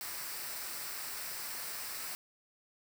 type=noise with comb filter; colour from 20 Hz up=white; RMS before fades=-41 dBFS; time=0.01-2.15 s; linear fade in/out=0 ms; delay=0.3 ms; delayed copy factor=-0.5; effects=none